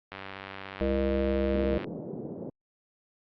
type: click train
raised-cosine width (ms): 0.3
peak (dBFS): -22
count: 168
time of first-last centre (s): 0.12-1.843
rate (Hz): 96.9
type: harmonic tone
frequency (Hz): 67.3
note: C2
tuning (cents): +49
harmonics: 1 / 3 / 5 / 7 / 9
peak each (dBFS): -31 / -31 / -31 / -31 / -31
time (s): 0.81-1.78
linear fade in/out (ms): 0
type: band-pass noise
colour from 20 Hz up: pink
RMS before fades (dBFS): -38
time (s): 1.54-2.5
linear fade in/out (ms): 5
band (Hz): 160 to 520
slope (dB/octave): 24
effects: low-pass 3000 Hz 12 dB/octave + Opus 48 kbps